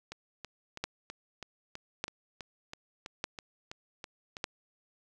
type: two click trains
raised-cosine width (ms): 0.2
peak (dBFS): -15 / -24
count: 4 / 14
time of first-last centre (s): 0.84-4.441 / 0.12-4.368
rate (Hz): 0.833 / 3.06
effects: none